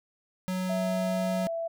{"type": "tone", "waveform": "square", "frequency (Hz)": 185, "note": "F#3", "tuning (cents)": 0, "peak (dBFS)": -29, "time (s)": [0.48, 1.47], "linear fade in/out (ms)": 0}
{"type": "tone with pitch glide", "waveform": "sine", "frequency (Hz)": [659.3, 665], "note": ["E5", "E5"], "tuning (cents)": [0, 15], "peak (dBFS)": -29, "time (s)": [0.69, 1.68], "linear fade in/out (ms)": 10, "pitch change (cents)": 15, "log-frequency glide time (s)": [0.99, 1.29]}
{"effects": []}